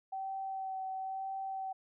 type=tone with vibrato; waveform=sine; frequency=767 Hz; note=G5; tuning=38 cents flat; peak=-36 dBFS; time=0.12-1.73 s; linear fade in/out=10 ms; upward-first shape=sine; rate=1 Hz; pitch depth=14 cents each way; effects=none